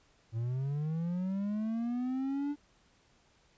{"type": "linear sweep", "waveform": "triangle", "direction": "up", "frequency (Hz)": [110, 293.7], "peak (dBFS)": -29, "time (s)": [0.32, 2.56], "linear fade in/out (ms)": 50, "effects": ["pink hiss -67 dBFS RMS until 3.57 s", "resampled to 16000 Hz"]}